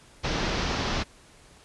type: low-pass noise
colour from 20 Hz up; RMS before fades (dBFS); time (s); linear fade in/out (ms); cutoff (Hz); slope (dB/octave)
pink; -28; 0.23-1.04; 20; 5900; 48
effects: pink hiss -54 dBFS RMS until 1.64 s + resampled to 24000 Hz